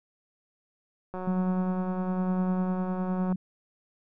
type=click train; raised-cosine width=1 ms; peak=-23 dBFS; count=403; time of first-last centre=1.14-3.325 s; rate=184 Hz
type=tone with tremolo; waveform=sine; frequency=185 Hz; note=F#3; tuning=in tune; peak=-24 dBFS; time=1.27-3.36 s; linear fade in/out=5 ms; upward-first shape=sine; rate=9.9 Hz; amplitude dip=45%
effects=none